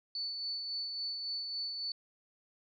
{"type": "tone with tremolo", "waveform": "sine", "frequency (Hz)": 4480, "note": "C#8", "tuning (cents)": 18, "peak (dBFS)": -34, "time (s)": [0.15, 1.92], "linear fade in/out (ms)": 2, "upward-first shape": "sine", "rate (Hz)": 3.6, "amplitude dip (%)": 35, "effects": []}